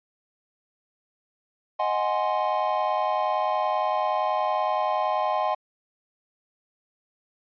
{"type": "chord", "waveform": "triangle", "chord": "Ab dominant seventh", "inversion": "second", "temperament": "equal", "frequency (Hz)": [622.3, 740, 830.6, 1046.5], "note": ["Eb5", "Gb5", "Ab5", "C6"], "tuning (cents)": [0, 0, 0, 0], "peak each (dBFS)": -26, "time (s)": [1.79, 5.55], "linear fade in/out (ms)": 10, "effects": ["resampled to 11025 Hz"]}